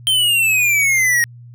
square exponential sweep, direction down, 3148 to 1864.7 Hz, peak -13 dBFS, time 0.07-1.24 s, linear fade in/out 0 ms, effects added 120 Hz sine -36 dBFS peak until 1.54 s

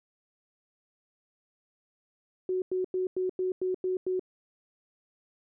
sine tone bursts, 370 Hz, F#4, in tune, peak -26 dBFS, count 8, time 2.49-4.195 s, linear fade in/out 2 ms, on 130 ms, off 95 ms, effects none

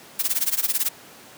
blue noise with tremolo, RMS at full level -20 dBFS, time 0.19-0.89 s, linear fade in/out 5 ms, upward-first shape sine, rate 18 Hz, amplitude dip 90%, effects pink hiss -45 dBFS RMS until 1.37 s + high-pass 200 Hz 12 dB/octave

